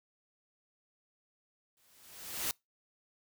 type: noise with exponential growth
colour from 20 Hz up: white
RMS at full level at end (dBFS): -32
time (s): 1.77-2.51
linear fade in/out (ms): 1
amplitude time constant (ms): 160
effects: noise-tail reverb RT60 0.2 s tail -25 dB re dry